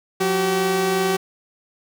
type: tone pair together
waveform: sawtooth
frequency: 180 / 382.7 Hz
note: F#3 / G4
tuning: -47 / -42 cents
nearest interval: octave + minor second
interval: 1305 cents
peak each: -21 / -15 dBFS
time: 0.2-1.17 s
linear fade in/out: 10 ms
effects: none